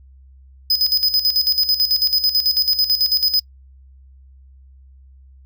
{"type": "tone with tremolo", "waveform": "square", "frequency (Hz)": 5020, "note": "D#8", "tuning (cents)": 15, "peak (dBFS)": -13, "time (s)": [0.7, 3.4], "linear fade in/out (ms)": 5, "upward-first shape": "square", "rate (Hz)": 9.1, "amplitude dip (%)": 70, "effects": ["noise-tail reverb RT60 0.1 s tail -24 dB re dry", "added 66 Hz sine -43 dBFS peak until 5.45 s"]}